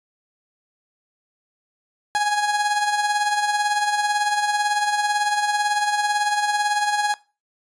30% pulse tone with tremolo, 830.6 Hz, G#5, in tune, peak -14 dBFS, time 2.15-7.14 s, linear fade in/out 0 ms, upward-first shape sine, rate 18 Hz, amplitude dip 50%, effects noise-tail reverb RT60 0.3 s tail -19 dB re dry + resampled to 22050 Hz

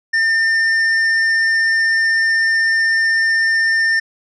sine tone with hard clipping, 1804 Hz, A6, 43 cents sharp, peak -14 dBFS, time 0.13-4 s, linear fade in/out 10 ms, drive 6 dB, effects resampled to 22050 Hz

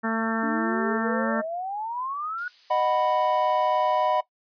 harmonic tone, 224.5 Hz, A3, 35 cents sharp, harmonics 1 / 2 / 3 / 4 / 5 / 6 / 7 / 8, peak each -26 / -33 / -34 / -33 / -34 / -32 / -35 / -34 dBFS, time 0.03-1.42 s, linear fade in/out 20 ms
sine exponential sweep, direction up, 280 to 1480 Hz, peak -28 dBFS, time 0.43-2.48 s, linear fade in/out 2 ms
violet noise, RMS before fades -40 dBFS, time 2.38-4.07 s, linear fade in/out 2 ms
triangle chord, B major, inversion first, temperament just, 617.4 / 740.8 / 987.8 Hz, D#5 / F#5 / B5, -14 / +2 / 0 cents, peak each -23 dBFS, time 2.7-4.21 s, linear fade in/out 10 ms
effects noise-tail reverb RT60 0.1 s tail -18 dB re dry + resampled to 11025 Hz

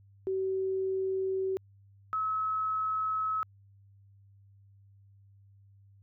sine tone pair in turn, 381 / 1288.9 Hz, G4 / E6, -49 / -39 cents, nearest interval octave + major sixth, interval 2110 cents, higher second, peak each -28 dBFS, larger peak neither, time 0.27-1.57 / 2.13-3.43 s, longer neither, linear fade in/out 0 ms, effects added 99 Hz sine -56 dBFS peak until 6.02 s

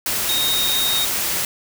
sine tone in noise, 3729 Hz, A#7, in tune, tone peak -19 dBFS, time 0.29-1.05 s, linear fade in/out 2 ms, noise white, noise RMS -22 dBFS, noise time 0.06-1.45 s, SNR 0 dB, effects none

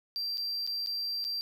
triangle tone with dropouts, 4712 Hz, D8, 5 cents sharp, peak -30 dBFS, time 0.16-1.41 s, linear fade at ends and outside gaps 0 ms, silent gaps 0.373-0.38 / 0.666-0.674 / 0.862-0.871 / 1.242-1.249 s, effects none

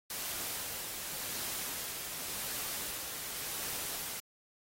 white noise with tremolo, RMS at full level -38 dBFS, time 0.1-4.2 s, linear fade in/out 2 ms, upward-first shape sine, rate 0.9 Hz, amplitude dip 30%, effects AAC 48 kbps

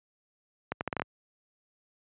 accelerating click train, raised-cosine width 0.5 ms, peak -15 dBFS, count 7, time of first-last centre 0.72-1.019 s, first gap 89 ms, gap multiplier 0.76, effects high-pass 80 Hz 12 dB/octave + resampled to 8000 Hz

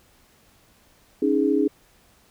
sine chord, C# suspended second, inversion none, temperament equal, 277.2 / 311.1 / 415.3 Hz, C#4 / D#4 / G#4, 0 / 0 / 0 cents, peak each -22 dBFS, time 1.22-1.68 s, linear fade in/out 5 ms, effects pink hiss -58 dBFS RMS until 2.3 s

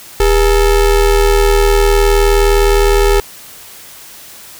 square ring-modulated tone, 220.8 Hz, A3, 6 cents sharp, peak -5 dBFS, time 0.2-3.2 s, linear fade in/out 2 ms, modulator 181 Hz, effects white hiss -35 dBFS RMS until 4.59 s

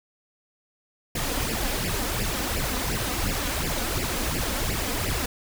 pink noise with flanger, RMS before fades -27 dBFS, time 1.15-5.26 s, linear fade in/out 5 ms, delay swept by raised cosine 0.39 to 4.09 ms, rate 2.8 Hz, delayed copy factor +0.75, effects none

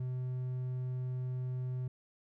triangle tone, 127.1 Hz, C3, 50 cents flat, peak -32 dBFS, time 0-1.88 s, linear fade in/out 5 ms, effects none

